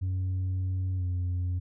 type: tone with pitch glide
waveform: sine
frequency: 93 to 89.88 Hz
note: F#2 to F#2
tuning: +9 to -50 cents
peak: -24 dBFS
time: 0.01-1.6 s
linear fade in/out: 20 ms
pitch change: -59 cents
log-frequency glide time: 0.97-1.03 s
effects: tanh soft clip ceiling -26 dBFS